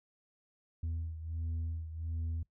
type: beating tone pair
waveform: sine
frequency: 81.4 / 82.8 Hz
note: E2 / E2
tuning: -21 / +8 cents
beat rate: 1.4 Hz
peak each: -34 / -39 dBFS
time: 0.83-2.43 s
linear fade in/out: 5 ms
effects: noise-tail reverb RT60 0.1 s tail -22 dB re dry + tanh soft clip ceiling -32 dBFS